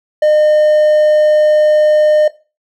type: tone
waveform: triangle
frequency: 608 Hz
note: D#5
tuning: 40 cents flat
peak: -5 dBFS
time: 0.22-2.28 s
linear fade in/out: 5 ms
effects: noise-tail reverb RT60 0.3 s tail -17 dB re dry